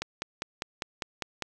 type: click train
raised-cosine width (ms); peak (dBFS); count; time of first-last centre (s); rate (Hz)
0.2; -14; 8; 0.02-1.423; 4.99
effects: none